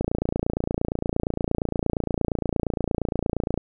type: click train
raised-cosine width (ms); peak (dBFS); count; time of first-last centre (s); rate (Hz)
2; -10; 103; 0.01-3.576; 28.6
effects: none